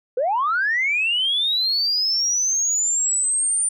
sine linear sweep, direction up, 466.2 to 9200 Hz, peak -17 dBFS, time 0.17-3.69 s, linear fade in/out 5 ms, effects tanh soft clip ceiling -13 dBFS

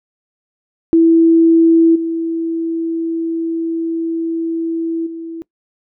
sine tone with level steps, 329.6 Hz, E4, in tune, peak -6 / -16 / -24 dBFS, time 0.93-5.42 s, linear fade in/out 0 ms, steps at 1.95 / 5.06 s, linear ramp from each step 10 ms, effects noise-tail reverb RT60 0.1 s tail -22 dB re dry

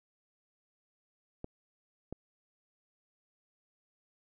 clicks, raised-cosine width 2 ms, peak -26 dBFS, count 2, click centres 1.444 / 2.126 s, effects none

